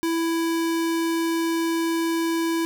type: tone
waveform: square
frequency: 330.9 Hz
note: E4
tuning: 7 cents sharp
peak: -22 dBFS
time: 0.03-2.65 s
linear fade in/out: 0 ms
effects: none